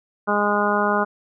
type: harmonic tone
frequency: 206.2 Hz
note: G#3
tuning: 12 cents flat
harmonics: 1 / 2 / 3 / 4 / 5 / 6 / 7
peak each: -25 / -25 / -25 / -25 / -25 / -25 / -25 dBFS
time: 0.27-1.05 s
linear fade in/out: 20 ms
effects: none